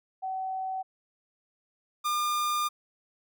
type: tone pair in turn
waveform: sine / 45% pulse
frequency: 758 / 1205.5 Hz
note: F#5 / D6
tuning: +42 / +45 cents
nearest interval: minor sixth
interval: 803 cents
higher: second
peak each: -30 / -26 dBFS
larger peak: second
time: 0.22-0.83 / 2.04-2.69 s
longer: second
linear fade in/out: 20 ms
effects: none